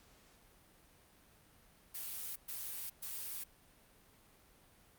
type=noise bursts; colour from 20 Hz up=blue; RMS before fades=-43 dBFS; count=3; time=1.94-3.44 s; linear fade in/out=10 ms; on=420 ms; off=120 ms; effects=pink hiss -65 dBFS RMS until 4.98 s + Opus 48 kbps